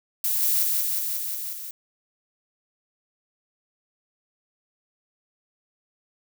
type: noise with echo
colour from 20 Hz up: violet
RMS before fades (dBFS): -24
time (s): 0.24-0.63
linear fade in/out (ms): 2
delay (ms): 180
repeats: 6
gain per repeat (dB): -2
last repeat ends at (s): 1.71
effects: none